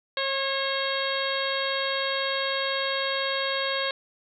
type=harmonic tone with a mistuned harmonic; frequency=542 Hz; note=C#5; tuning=39 cents flat; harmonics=1 / 2 / 3 / 4 / 5 / 6 / 7 / 8; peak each=-30 / -33 / -32 / -35 / -38 / -34 / -34 / -36 dBFS; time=0.17-3.91 s; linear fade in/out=2 ms; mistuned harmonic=3; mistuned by=+17 cents; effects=none